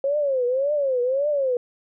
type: tone with vibrato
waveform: sine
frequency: 539 Hz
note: C#5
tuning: 49 cents flat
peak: -19 dBFS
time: 0.04-1.57 s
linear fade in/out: 2 ms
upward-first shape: triangle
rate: 1.8 Hz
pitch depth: 200 cents each way
effects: none